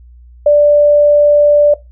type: tone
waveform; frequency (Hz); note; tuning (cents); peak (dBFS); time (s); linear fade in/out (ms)
sine; 587.3; D5; 0; -4; 0.46-1.74; 5
effects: noise-tail reverb RT60 0.2 s tail -18 dB re dry + added 60 Hz sine -36 dBFS peak until 1.91 s